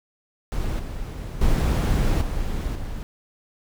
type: noise with level steps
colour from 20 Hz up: brown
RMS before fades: -25 / -31 / -19 / -26 / -31 dBFS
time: 0.52-3.03 s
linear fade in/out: 0 ms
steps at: 0.79 / 1.41 / 2.21 / 2.75 s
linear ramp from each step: 5 ms
effects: none